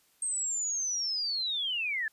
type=linear sweep; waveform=sine; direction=down; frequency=8440 to 1690 Hz; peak=-29 dBFS; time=0.22-2.08 s; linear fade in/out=2 ms; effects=white hiss -67 dBFS RMS until 2.12 s + resampled to 32000 Hz